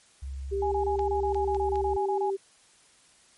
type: tone with vibrato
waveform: sine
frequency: 67.7 Hz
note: C#2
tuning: 40 cents flat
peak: -33 dBFS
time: 0.22-1.97 s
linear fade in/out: 10 ms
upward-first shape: square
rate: 19 Hz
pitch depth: 45 cents each way
type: tone with pitch glide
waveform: sine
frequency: 394.9 to 390.1 Hz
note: G4 to G4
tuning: +13 to -8 cents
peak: -26 dBFS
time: 0.51-2.37 s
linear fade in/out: 20 ms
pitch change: -21 cents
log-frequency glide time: 1.17-1.59 s
type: tone bursts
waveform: sine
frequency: 830.6 Hz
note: G#5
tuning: in tune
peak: -27 dBFS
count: 14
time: 0.62-2.303 s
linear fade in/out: 5 ms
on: 97 ms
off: 25 ms
type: clicks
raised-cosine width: 0.2 ms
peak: -27 dBFS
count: 4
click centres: 0.993 / 1.346 / 1.547 / 1.757 s
effects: white hiss -59 dBFS RMS until 3.37 s + MP3 48 kbps